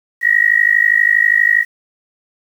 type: tone with amplitude modulation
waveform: sine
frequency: 1900 Hz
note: A#6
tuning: 33 cents sharp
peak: -5 dBFS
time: 0.21-1.65 s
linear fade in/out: 50 ms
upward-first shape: sine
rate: 52.4 Hz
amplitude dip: 95%
effects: 7-bit